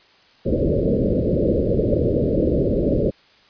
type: low-pass noise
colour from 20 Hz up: white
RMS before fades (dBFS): -19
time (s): 0.45-3.11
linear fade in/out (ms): 20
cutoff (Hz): 580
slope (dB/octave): 96
effects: white hiss -53 dBFS RMS until 3.49 s + resampled to 11025 Hz